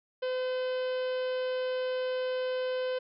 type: harmonic tone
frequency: 510 Hz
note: C5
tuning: 44 cents flat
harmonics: 1 / 2 / 3 / 4 / 5 / 6 / 7 / 8 / 9 / 10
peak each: -29 / -45 / -43 / -52 / -50 / -46 / -56 / -54 / -57 / -57 dBFS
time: 0.22-2.99 s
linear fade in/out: 10 ms
effects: none